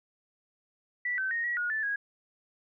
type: tone with pitch steps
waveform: sine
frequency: 1962 / 1538 / 1860 / 1919 / 1443 / 1755 / 1648 Hz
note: B6 / G6 / A#6 / A#6 / F#6 / A6 / G#6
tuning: -12 / -33 / -4 / +50 / -44 / -5 / -14 cents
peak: -28 dBFS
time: 1.05-1.96 s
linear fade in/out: 5 ms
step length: 130 ms
effects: none